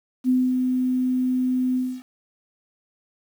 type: tone with ADSR envelope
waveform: sine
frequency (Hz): 254.4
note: C4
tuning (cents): -48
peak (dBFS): -15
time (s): 0.24-2.03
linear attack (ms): 48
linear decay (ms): 230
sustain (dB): -4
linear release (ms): 270
effects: 8-bit